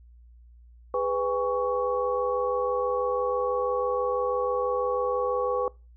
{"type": "tone cluster", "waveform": "sine", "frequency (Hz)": [411.8, 497.9, 813, 1118], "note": ["G#4", "B4", "G#5", "C#6"], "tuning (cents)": [-15, 14, -37, 14], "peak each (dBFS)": [-33, -25, -34, -30], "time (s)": [0.94, 5.68], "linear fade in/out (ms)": 2, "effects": ["noise-tail reverb RT60 0.3 s tail -24 dB re dry", "added 59 Hz sine -49 dBFS peak until 5.96 s"]}